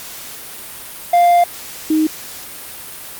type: tone pair in turn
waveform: triangle / sine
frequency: 698.5 / 312.2 Hz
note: F5 / D#4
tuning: 0 / +6 cents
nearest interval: octave + major second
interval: 1394 cents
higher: first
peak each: -6 / -11 dBFS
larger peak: first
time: 1.13-1.44 / 1.9-2.07 s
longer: first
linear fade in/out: 5 ms
effects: white hiss -32 dBFS RMS until 3.19 s + Opus 48 kbps